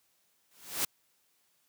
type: noise with exponential growth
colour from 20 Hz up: white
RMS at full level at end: -27 dBFS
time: 0.51-0.85 s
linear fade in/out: 5 ms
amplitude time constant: 73 ms
effects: white hiss -72 dBFS RMS until 1.68 s + high-pass 100 Hz 12 dB/octave